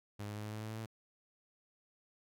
sawtooth tone with pitch steps, 103.2 / 104.34 / 105.49 / 106.65 / 107.83 / 109.02 / 110.22 / 111.44 Hz, G#2 / G#2 / G#2 / G#2 / A2 / A2 / A2 / A2, -10 / +9 / +28 / +46 / -34 / -15 / +3 / +23 cents, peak -37 dBFS, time 0.19-0.862 s, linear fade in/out 10 ms, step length 84 ms, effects none

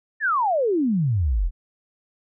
sine exponential sweep, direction down, 1835 to 36.15 Hz, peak -18 dBFS, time 0.2-1.51 s, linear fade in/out 50 ms, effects none

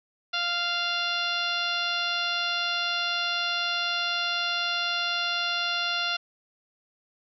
harmonic tone, 696 Hz, F5, 6 cents flat, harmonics 1 / 2 / 3 / 4 / 5 / 6 / 7 / 8, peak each -36 / -30 / -39 / -31 / -32 / -34 / -39 / -42 dBFS, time 0.33-6.17 s, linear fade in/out 10 ms, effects none

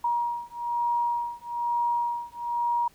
sine beating tone pair, 950 / 951.1 Hz, A#5 / A#5, +33 / +35 cents, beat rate 1.1 Hz, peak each -28 dBFS, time 0.04-2.88 s, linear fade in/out 5 ms, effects pink hiss -59 dBFS RMS until 2.94 s

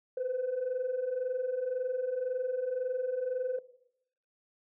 sine tone pair together, 490 / 511.9 Hz, B4 / C5, -14 / -38 cents, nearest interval minor second, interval 76 cents, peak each -35 / -31 dBFS, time 0.17-3.59 s, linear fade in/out 5 ms, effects noise-tail reverb RT60 0.8 s tail -18 dB re dry + tanh soft clip ceiling -26 dBFS

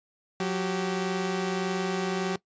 sawtooth tone pair together, 182.4 / 386.5 Hz, F#3 / G4, -24 / -24 cents, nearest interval octave + minor second, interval 1300 cents, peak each -25 / -26 dBFS, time 0.4-2.36 s, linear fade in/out 2 ms, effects noise-tail reverb RT60 0.1 s tail -20 dB re dry + resampled to 16000 Hz

